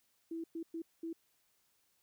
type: tone bursts at uneven times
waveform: sine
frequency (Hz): 329.6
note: E4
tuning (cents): 0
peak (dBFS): -38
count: 4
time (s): 0.31-0.44 / 0.55-0.63 / 0.74-0.82 / 1.03-1.13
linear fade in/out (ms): 5
effects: white hiss -75 dBFS RMS until 2.02 s